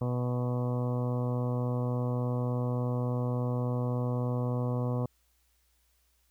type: harmonic tone with a mistuned harmonic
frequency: 123.47 Hz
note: B2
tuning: in tune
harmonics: 1 / 2 / 3 / 4 / 5 / 6 / 7 / 8 / 9 / 10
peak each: -29 / -35 / -43 / -37 / -42 / -47 / -48 / -47 / -47 / -57 dBFS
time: 0.01-5.06 s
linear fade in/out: 5 ms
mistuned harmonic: 8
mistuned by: +22 cents
effects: added 60 Hz sine -70 dBFS peak until 6.3 s + white hiss -72 dBFS RMS until 6.3 s